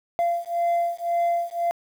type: beating tone pair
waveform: sine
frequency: 687 / 688.9 Hz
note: F5 / F5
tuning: -29 / -24 cents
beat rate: 1.9 Hz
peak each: -22 dBFS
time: 0.19-1.71 s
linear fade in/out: 0 ms
effects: tanh soft clip ceiling -18 dBFS + 8-bit